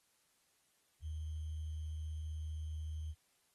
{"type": "tone with sample-and-hold", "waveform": "sine", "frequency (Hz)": 77.78, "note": "D#2", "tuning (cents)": 0, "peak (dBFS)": -39, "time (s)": [1.01, 3.15], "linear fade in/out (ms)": 50, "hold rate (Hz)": 3150, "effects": ["white hiss -75 dBFS RMS until 3.54 s", "AAC 32 kbps"]}